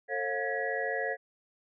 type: tone cluster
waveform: sine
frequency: 448 / 542 / 711 / 1672 / 1932 Hz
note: A4 / C#5 / F5 / G#6 / B6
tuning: +31 / -39 / +31 / +11 / -39 cents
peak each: -36 / -35 / -36 / -36 / -36 dBFS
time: 0.08-1.17 s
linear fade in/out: 50 ms
effects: none